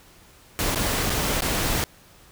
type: noise with dropouts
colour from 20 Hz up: pink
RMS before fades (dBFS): -24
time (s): 0.59-1.84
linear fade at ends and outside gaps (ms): 0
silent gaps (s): 0.747-0.758 / 1.096-1.102 / 1.406-1.421
effects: pink hiss -52 dBFS RMS until 2.31 s